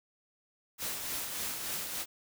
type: noise with tremolo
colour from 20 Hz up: white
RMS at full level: -35 dBFS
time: 0.78-2.06 s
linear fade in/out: 50 ms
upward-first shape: triangle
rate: 3.4 Hz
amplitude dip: 45%
effects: none